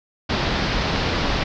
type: low-pass noise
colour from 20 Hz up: pink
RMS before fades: -22 dBFS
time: 0.29-1.44 s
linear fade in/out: 10 ms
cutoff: 5200 Hz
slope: 48 dB/octave
effects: none